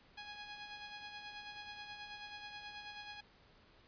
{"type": "tone with tremolo", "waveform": "10% pulse", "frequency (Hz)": 830, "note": "G#5", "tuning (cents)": -1, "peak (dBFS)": -37, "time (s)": [0.17, 3.21], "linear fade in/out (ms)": 10, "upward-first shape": "sine", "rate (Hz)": 9.3, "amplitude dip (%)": 45, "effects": ["pink hiss -65 dBFS RMS until 3.87 s", "resampled to 11025 Hz"]}